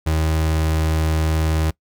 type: tone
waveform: 35% pulse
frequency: 79 Hz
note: D#2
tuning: 27 cents sharp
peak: -15 dBFS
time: 0.06-1.71 s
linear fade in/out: 10 ms
effects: noise-tail reverb RT60 0.1 s tail -23 dB re dry